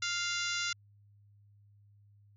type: harmonic tone with a mistuned harmonic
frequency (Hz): 698.5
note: F5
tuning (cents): 0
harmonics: 2 / 3 / 4 / 5 / 6 / 7 / 8 / 9 / 10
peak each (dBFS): -37 / -39 / -40 / -41 / -42 / -42 / -43 / -44 / -44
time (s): 0.02-0.73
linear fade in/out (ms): 5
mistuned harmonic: 6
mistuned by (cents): -57
effects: added 102 Hz sine -59 dBFS peak until 2.36 s